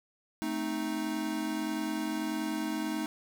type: chord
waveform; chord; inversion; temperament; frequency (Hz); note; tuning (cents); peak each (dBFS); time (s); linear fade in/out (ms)
square; A diminished; none; equal; 220 / 261.6 / 311.1; A3 / C4 / Eb4; 0 / 0 / 0; -37 / -40 / -34; 0.42-3.06; 0
effects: none